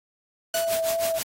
white noise with tremolo, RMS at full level -28 dBFS, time 0.54-1.23 s, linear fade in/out 2 ms, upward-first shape triangle, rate 6.3 Hz, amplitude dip 100%
sine tone with vibrato, 659.3 Hz, E5, in tune, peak -23 dBFS, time 0.54-1.19 s, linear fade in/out 10 ms, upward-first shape sine, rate 2.7 Hz, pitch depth 15 cents each way
10% pulse tone with exponential decay, 1480 Hz, F#6, in tune, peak -18 dBFS, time 0.54-0.83 s, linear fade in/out 2 ms, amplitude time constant 62 ms
effects AAC 48 kbps

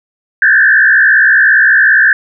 sine tone with frequency modulation, 1650 Hz, G#6, 12 cents flat, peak -4 dBFS, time 0.42-2.13 s, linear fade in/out 2 ms, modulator 62.6 Hz, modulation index 2, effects none

